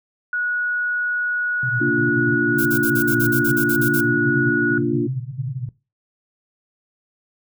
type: tone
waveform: sine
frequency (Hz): 1460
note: F#6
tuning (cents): -24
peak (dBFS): -20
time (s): 0.33-4.78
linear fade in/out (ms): 2
type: band-pass noise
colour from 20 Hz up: white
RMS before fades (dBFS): -27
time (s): 1.63-5.69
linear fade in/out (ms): 2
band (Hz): 120 to 140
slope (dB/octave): 96
type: chord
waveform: sine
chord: Bb major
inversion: none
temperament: equal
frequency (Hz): 233.1 / 293.7 / 349.2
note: Bb3 / D4 / F4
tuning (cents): 0 / 0 / 0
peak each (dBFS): -24 / -21 / -22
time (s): 1.8-5.08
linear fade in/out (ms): 20
type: noise bursts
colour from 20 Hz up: violet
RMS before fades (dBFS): -26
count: 12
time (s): 2.58-4.011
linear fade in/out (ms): 10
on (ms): 78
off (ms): 45
effects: noise-tail reverb RT60 0.3 s tail -20 dB re dry